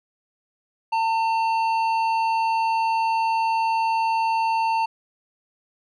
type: tone with hard clipping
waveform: sine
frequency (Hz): 900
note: A5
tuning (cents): +39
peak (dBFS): -21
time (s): 0.92-4.86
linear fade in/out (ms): 10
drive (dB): 8
effects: resampled to 22050 Hz